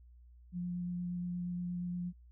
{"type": "tone with vibrato", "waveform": "sine", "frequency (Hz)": 176.9, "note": "F3", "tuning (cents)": 23, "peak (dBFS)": -35, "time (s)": [0.52, 2.13], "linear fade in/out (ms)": 50, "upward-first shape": "square", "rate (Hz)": 8.5, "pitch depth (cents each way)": 8, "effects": ["added 60 Hz sine -55 dBFS peak until 2.31 s"]}